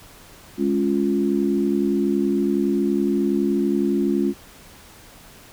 sine chord, Db major, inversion second, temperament equal, 207.7 / 277.2 / 349.2 Hz, Ab3 / Db4 / F4, 0 / 0 / 0 cents, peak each -22 dBFS, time 0.57-4.34 s, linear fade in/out 50 ms, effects pink hiss -46 dBFS RMS until 5.52 s

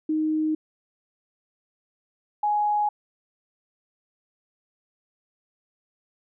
sine tone pair in turn, 311.1 / 834.9 Hz, D#4 / G#5, 0 / +9 cents, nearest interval octave + perfect fourth, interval 1709 cents, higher second, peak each -21 / -20 dBFS, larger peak second, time 0.09-0.55 / 2.43-2.89 s, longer neither, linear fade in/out 5 ms, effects none

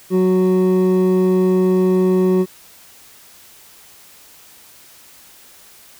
triangle tone pair together, 185 / 370 Hz, F#3 / F#4, 0 / 0 cents, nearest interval octave, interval 1200 cents, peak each -12 / -11 dBFS, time 0.1-2.46 s, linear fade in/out 50 ms, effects tanh soft clip ceiling -7 dBFS + white hiss -45 dBFS RMS until 5.99 s

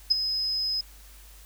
sine tone with ADSR envelope, 5070 Hz, D#8, 32 cents sharp, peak -14 dBFS, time 0.1-0.81 s, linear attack 16 ms, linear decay 12 ms, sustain -11 dB, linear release 5 ms, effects added 50 Hz sine -48 dBFS peak until 1.45 s + white hiss -53 dBFS RMS until 1.45 s

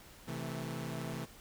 sawtooth chord, A minor, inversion first, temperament equal with one note detuned, 130.81 / 163.01 / 220 Hz, C3 / E3 / A3, 0 / -19 / 0 cents, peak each -38 / -38 / -40 dBFS, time 0.27-1.26 s, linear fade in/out 20 ms, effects pink hiss -56 dBFS RMS until 1.4 s

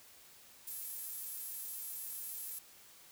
sawtooth tone with high-pass filter, 446.4 Hz, A4, 25 cents sharp, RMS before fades -44 dBFS, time 0.67-2.59 s, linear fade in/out 5 ms, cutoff 12000 Hz, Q 1.3, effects white hiss -59 dBFS RMS until 3.11 s

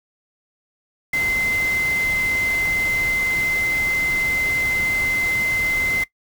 sine tone in noise, 2067 Hz, C7, 22 cents flat, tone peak -18 dBFS, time 1.13-6.04 s, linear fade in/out 5 ms, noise pink, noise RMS -31 dBFS, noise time 1.13-6.04 s, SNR +10 dB, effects noise-tail reverb RT60 0.1 s tail -19 dB re dry

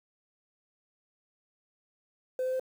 sine tone with pitch steps, 512 / 515.3 / 518.5 Hz, C5 / C5 / C5, -38 / -27 / -16 cents, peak -26 dBFS, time 2.39-2.597 s, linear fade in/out 2 ms, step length 69 ms, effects tanh soft clip ceiling -26 dBFS + 9-bit

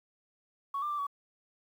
sine tone with pitch steps, 1114 / 1189 / 1177 / 1131 Hz, C#6 / D6 / D6 / C#6, +8 / +21 / +3 / +34 cents, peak -30 dBFS, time 0.74-1.068 s, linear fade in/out 5 ms, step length 82 ms, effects tanh soft clip ceiling -26 dBFS + 10-bit

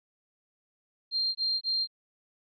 sine tone bursts, 4186 Hz, C8, in tune, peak -25 dBFS, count 3, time 1.11-1.874 s, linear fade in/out 50 ms, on 240 ms, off 22 ms, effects MP3 96 kbps

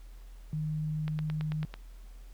sine tone, 154 Hz, D#3, 17 cents flat, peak -30 dBFS, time 0.53-1.65 s, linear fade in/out 0 ms
click train, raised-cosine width 0.3 ms, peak -25 dBFS, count 7, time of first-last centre 1.08-1.74 s, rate 9.09 Hz
effects added 41 Hz sine -45 dBFS peak until 2.33 s + pink hiss -63 dBFS RMS until 2.33 s

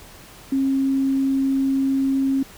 sine tone, 270 Hz, C#4, 45 cents flat, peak -17 dBFS, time 0.52-2.43 s, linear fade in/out 5 ms, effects pink hiss -44 dBFS RMS until 2.57 s

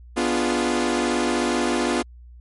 sawtooth chord, B diminished seventh, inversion none, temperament equal, 246.9 / 293.7 / 349.2 / 415.3 Hz, B3 / D4 / F4 / Ab4, 0 / 0 / 0 / 0 cents, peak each -20 / -23 / -20 / -26 dBFS, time 0.16-2.03 s, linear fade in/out 20 ms, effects added 60 Hz sine -41 dBFS peak until 2.4 s + MP3 48 kbps

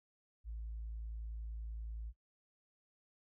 sine tone, 55.3 Hz, A1, 9 cents sharp, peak -40 dBFS, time 0.44-2.13 s, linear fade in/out 50 ms, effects noise-tail reverb RT60 0.1 s tail -20 dB re dry + tanh soft clip ceiling -37 dBFS

